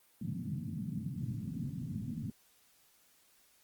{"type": "band-pass noise", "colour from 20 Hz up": "pink", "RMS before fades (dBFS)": -39, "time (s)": [0.21, 2.3], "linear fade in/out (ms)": 2, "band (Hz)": [100, 250], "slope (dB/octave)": 48, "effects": ["white hiss -67 dBFS RMS until 3.63 s", "Opus 32 kbps"]}